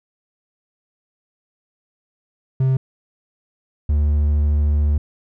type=tone pair in turn; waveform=triangle; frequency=131.6 / 73.86 Hz; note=C3 / D2; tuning=+10 / +10 cents; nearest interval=minor seventh; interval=1000 cents; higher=first; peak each=-12 dBFS; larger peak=neither; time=2.6-2.77 / 3.89-4.98 s; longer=second; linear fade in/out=5 ms; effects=none